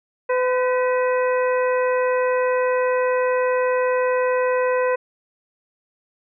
harmonic tone with a mistuned harmonic, 505 Hz, B4, 39 cents sharp, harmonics 1 / 2 / 3 / 4 / 5, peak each -18 / -25 / -30 / -31 / -34 dBFS, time 0.29-4.96 s, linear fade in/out 10 ms, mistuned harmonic 4, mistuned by -69 cents, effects none

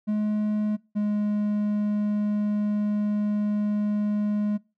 triangle tone pair in turn, 211.3 / 208.4 Hz, G#3 / G#3, +30 / +6 cents, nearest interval unison, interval 24 cents, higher first, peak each -20 dBFS, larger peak neither, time 0.07-0.77 / 0.95-4.58 s, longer second, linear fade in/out 20 ms, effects noise-tail reverb RT60 0.3 s tail -24 dB re dry

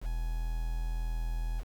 triangle tone with quantisation, 40.88 Hz, E1, 14 cents flat, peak -28 dBFS, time 0.01-1.64 s, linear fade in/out 50 ms, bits 8, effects none

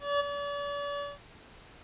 25% pulse tone with ADSR envelope, 573 Hz, D5, 43 cents flat, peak -20 dBFS, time 0-1.19 s, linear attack 200 ms, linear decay 19 ms, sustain -9 dB, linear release 190 ms, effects pink hiss -53 dBFS RMS until 1.83 s + resampled to 8000 Hz

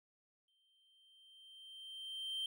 triangle tone with exponential growth, 3136 Hz, G7, in tune, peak -35 dBFS, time 0.48-2.46 s, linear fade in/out 2 ms, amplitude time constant 430 ms, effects none

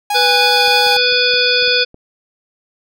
45% pulse tone with vibrato, 821 Hz, G#5, 20 cents flat, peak -15 dBFS, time 0.1-0.97 s, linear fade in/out 5 ms, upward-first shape square, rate 3.2 Hz, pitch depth 9 cents each way
harmonic tone, 493.9 Hz, B4, in tune, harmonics 1 / 3 / 5 / 7 / 9 / 10, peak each -18 / -18 / -18 / -18 / -18 / -18 dBFS, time 0.14-1.85 s, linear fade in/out 20 ms
clicks, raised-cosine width 2 ms, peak -25 dBFS, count 8, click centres 0.68 / 0.867 / 0.965 / 1.124 / 1.339 / 1.625 / 1.679 / 1.944 s
effects none

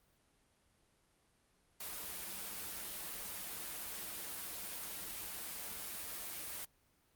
white noise with comb filter, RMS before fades -44 dBFS, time 1.8-6.65 s, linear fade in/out 5 ms, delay 7.7 ms, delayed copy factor -1, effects pink hiss -73 dBFS RMS until 7.15 s + Opus 32 kbps

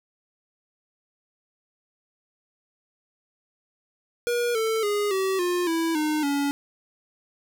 square tone with pitch steps, 479.2 / 444.5 / 412.4 / 382.5 / 354.9 / 329.2 / 305.4 / 283.3 Hz, A#4 / A4 / G#4 / G4 / F4 / E4 / D#4 / C#4, +48 / +18 / -12 / -42 / +28 / -2 / -32 / +38 cents, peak -23 dBFS, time 4.27-6.51 s, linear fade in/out 0 ms, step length 280 ms, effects none

